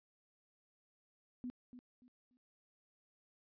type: tone with echo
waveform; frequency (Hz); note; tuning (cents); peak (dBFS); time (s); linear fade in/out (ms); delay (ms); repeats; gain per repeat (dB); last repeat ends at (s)
sine; 248; B3; +7; -40; 1.44-1.5; 0; 290; 3; -11; 2.37
effects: resampled to 11025 Hz